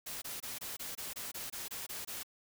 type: noise bursts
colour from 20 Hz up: white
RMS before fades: -42 dBFS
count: 12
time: 0.06-2.233 s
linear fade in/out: 10 ms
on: 160 ms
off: 23 ms
effects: none